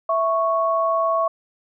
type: tone pair together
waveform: sine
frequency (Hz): 659 / 1107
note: E5 / C#6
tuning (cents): -1 / -3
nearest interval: major sixth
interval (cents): 898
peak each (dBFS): -20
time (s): 0.09-1.28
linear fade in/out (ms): 5
effects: none